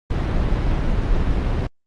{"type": "noise", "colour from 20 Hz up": "brown", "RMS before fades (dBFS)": -19, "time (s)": [0.1, 1.67], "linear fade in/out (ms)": 5, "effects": ["low-pass 4000 Hz 12 dB/octave", "Opus 32 kbps"]}